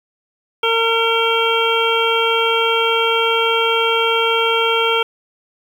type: harmonic tone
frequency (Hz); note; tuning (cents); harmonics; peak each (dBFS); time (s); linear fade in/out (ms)
456.5; A#4; -36; 1 / 2 / 3 / 5 / 6 / 7; -18 / -22 / -20 / -23 / -24 / -20; 0.63-5.03; 5
effects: 7-bit